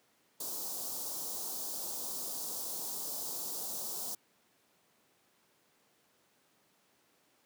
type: band-stop noise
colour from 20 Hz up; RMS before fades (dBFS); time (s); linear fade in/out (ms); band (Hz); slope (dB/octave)
white; -39; 0.4-4.15; 5; 990 to 4500; 24
effects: pink hiss -70 dBFS RMS until 7.45 s + high-pass 200 Hz 12 dB/octave